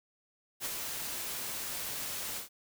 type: noise with ADSR envelope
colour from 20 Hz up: white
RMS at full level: -34 dBFS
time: 0.6-2.49 s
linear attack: 52 ms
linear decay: 26 ms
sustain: -4 dB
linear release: 120 ms
effects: none